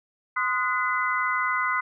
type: tone cluster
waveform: sine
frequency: 1034 / 1246 / 1467 / 2022 Hz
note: C6 / D#6 / F#6 / B6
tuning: -21 / +2 / -15 / +40 cents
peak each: -28 dBFS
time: 0.36-1.81 s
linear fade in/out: 10 ms
effects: none